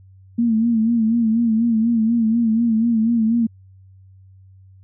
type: tone with vibrato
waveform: sine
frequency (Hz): 227.6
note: A#3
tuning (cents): -41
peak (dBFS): -14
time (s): 0.38-3.47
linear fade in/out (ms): 10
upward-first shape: sine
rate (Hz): 4.1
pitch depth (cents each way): 72
effects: added 95 Hz sine -44 dBFS peak until 4.83 s